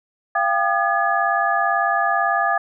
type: tone cluster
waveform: sine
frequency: 688 / 786 / 1217 / 1692 Hz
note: F5 / G5 / D#6 / G#6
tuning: -26 / +4 / -39 / +32 cents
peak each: -22 dBFS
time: 0.35-2.58 s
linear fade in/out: 5 ms
effects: none